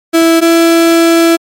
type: tone pair in turn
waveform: 35% pulse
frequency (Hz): 329.6 / 333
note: E4 / E4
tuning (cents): 0 / +18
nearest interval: unison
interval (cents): 18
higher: second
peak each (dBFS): -3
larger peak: neither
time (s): 0.13-0.41 / 0.41-1.37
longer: second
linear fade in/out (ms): 20
effects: MP3 64 kbps